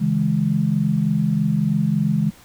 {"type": "chord", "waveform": "sine", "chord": "C# minor", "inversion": "none", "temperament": "equal with one note detuned", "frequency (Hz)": [138.59, 161.89, 207.7], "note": ["C#3", "E3", "G#3"], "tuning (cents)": [0, -31, 0], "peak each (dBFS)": [-23, -20, -20], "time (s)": [0, 2.31], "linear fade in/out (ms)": 20, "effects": ["pink hiss -48 dBFS RMS until 2.44 s"]}